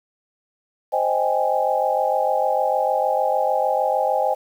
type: chord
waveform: sine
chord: Ab major seventh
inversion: first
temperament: equal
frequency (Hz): 523.3 / 622.3 / 784 / 830.6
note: C5 / Eb5 / G5 / Ab5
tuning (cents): 0 / 0 / 0 / 0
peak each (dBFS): -23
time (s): 0.92-4.35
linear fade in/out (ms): 20
effects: 8-bit